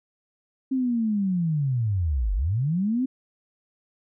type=linear two-way sweep; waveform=sine; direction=down then up; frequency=268.3 to 43.65 to 268.3 Hz; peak=-21 dBFS; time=0.71-3.06 s; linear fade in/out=10 ms; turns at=2.34 s; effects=none